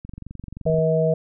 click train, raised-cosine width 5 ms, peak -23 dBFS, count 18, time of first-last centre 0.05-0.786 s, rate 23.1 Hz
harmonic tone, 160 Hz, D#3, 49 cents sharp, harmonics 1 / 3 / 4, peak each -21 / -21 / -21 dBFS, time 0.66-1.14 s, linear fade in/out 5 ms
effects none

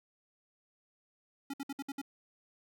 square tone bursts, 277.2 Hz, C#4, in tune, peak -37 dBFS, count 6, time 1.5-2.016 s, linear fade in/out 5 ms, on 36 ms, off 60 ms, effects none

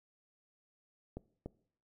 clicks, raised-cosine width 2 ms, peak -28 dBFS, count 2, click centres 1.17 / 1.46 s, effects noise-tail reverb RT60 0.6 s tail -21 dB re dry

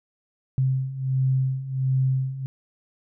sine beating tone pair, 130.81 / 132.21 Hz, C3 / C3, 0 / +18 cents, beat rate 1.4 Hz, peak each -26 / -22 dBFS, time 0.58-2.46 s, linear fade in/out 0 ms, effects none

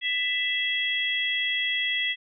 harmonic tone, 662 Hz, E5, 7 cents sharp, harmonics 3 / 4 / 5, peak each -27 / -32 / -27 dBFS, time 0.01-2.16 s, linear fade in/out 50 ms, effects none

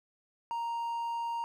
triangle tone, 932.3 Hz, A#5, in tune, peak -30 dBFS, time 0.51-1.44 s, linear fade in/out 0 ms, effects none

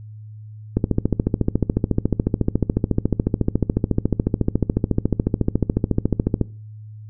click train, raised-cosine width 3 ms, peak -4 dBFS, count 80, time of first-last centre 0.77-6.413 s, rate 14 Hz, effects noise-tail reverb RT60 0.4 s tail -21 dB re dry + added 107 Hz sine -35 dBFS peak until 7.09 s

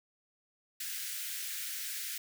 white high-pass noise, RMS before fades -39 dBFS, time 0.8-2.18 s, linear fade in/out 5 ms, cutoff 1500 Hz, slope 48 dB/octave, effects none

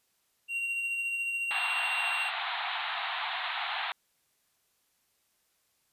triangle tone with tremolo, 2755 Hz, F7, 24 cents flat, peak -27 dBFS, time 0.48-2.31 s, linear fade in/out 50 ms, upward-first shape sine, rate 14 Hz, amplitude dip 30%
pink band-pass noise, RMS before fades -34 dBFS, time 1.51-3.92 s, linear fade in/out 0 ms, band 700 to 4000 Hz, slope 96 dB/octave
effects white hiss -73 dBFS RMS until 5.92 s + resampled to 32000 Hz

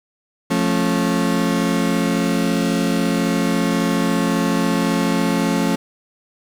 35% pulse chord, F augmented, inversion none, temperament just, 174.61 / 218.3 / 272.8 Hz, F3 / A3 / C#4, 0 / -13 / -28 cents, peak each -19 dBFS, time 0.5-5.76 s, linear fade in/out 10 ms, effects low-pass 12000 Hz 12 dB/octave + 7-bit

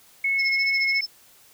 sine tone with vibrato, 2183 Hz, C#7, 27 cents flat, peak -20 dBFS, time 0.24-1.01 s, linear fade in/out 5 ms, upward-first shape square, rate 2.9 Hz, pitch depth 8 cents each way
sine tone with tremolo, 5274 Hz, E8, in tune, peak -24 dBFS, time 0.38-1.07 s, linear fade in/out 20 ms, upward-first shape sine, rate 14 Hz, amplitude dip 90%
effects white hiss -54 dBFS RMS until 1.53 s

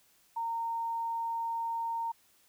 sine tone, 920 Hz, A#5, 23 cents flat, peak -31 dBFS, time 0.36-2.12 s, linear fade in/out 10 ms, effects white hiss -66 dBFS RMS until 2.48 s

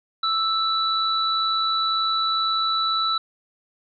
sine tone pair together, 1318.5 / 3951 Hz, E6 / B7, 0 / 0 cents, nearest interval octave + perfect fifth, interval 1900 cents, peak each -22 / -23 dBFS, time 0.23-3.18 s, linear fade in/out 5 ms, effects none

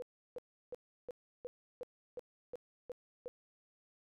sine tone bursts, 493.9 Hz, B4, in tune, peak -40 dBFS, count 10, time 0-3.28 s, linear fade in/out 0 ms, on 22 ms, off 340 ms, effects none

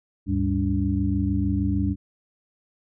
sine tone cluster, 74.4 / 100.9 / 197.9 / 287.7 Hz, D2 / G#2 / G3 / D4, +23 / -49 / +17 / -36 cents, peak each -26 dBFS, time 0.26-1.96 s, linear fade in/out 50 ms, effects none

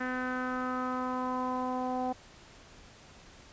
sawtooth tone with low-pass filter sweep, 253.9 Hz, B3, 48 cents sharp, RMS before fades -33 dBFS, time 0-2.13 s, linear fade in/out 10 ms, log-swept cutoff 1700 to 800 Hz, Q 4.7, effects pink hiss -54 dBFS RMS until 3.52 s + resampled to 16000 Hz

